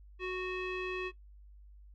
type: tone with low-pass filter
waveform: square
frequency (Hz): 368.6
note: F#4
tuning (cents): -7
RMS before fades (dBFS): -37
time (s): 0.19-1.12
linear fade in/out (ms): 50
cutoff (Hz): 2700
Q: 3.5
effects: noise-tail reverb RT60 0.1 s tail -17 dB re dry + added 50 Hz sine -52 dBFS peak until 1.94 s